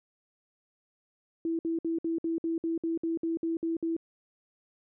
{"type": "tone bursts", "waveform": "sine", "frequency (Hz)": 329.6, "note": "E4", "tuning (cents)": 0, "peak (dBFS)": -27, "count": 13, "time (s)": [1.45, 3.966], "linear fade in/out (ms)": 2, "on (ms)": 140, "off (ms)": 58, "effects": []}